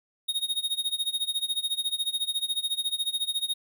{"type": "tone with tremolo", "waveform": "square", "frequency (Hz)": 3729, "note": "A#7", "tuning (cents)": 0, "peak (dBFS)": -24, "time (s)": [0.28, 3.54], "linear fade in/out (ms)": 10, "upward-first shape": "sine", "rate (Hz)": 14, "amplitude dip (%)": 90, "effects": []}